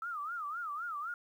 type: tone with vibrato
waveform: sine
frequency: 1284 Hz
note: E6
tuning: 46 cents flat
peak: -36 dBFS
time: 0.02-1.14 s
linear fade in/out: 2 ms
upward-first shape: sine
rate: 3.9 Hz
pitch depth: 190 cents each way
effects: 11-bit